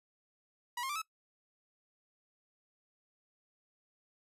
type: tone with pitch steps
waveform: sawtooth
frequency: 967 / 1066.8 / 1176.8 / 1298.3 Hz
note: B5 / C6 / D6 / E6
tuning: -37 / +33 / +3 / -27 cents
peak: -32 dBFS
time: 0.77-1.018 s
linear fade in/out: 5 ms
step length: 62 ms
effects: noise-tail reverb RT60 0.1 s tail -21 dB re dry + resampled to 32000 Hz